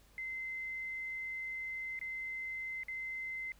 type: tone with dropouts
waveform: sine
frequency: 2067 Hz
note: C7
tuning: 22 cents flat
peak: -38 dBFS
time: 0.18-3.52 s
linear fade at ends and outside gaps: 1 ms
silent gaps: 1.991-2.013 / 2.834-2.883 s
effects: added 50 Hz sine -64 dBFS peak until 3.59 s + pink hiss -66 dBFS RMS until 3.59 s